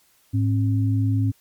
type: tone pair together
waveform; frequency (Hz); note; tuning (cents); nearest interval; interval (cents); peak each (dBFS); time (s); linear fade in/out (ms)
sine; 106.34 / 268.9; G#2 / C4; +41 / +47; octave + major third; 1606; -18 / -25; 0.33-1.32; 20
effects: white hiss -60 dBFS RMS until 1.4 s + MP3 96 kbps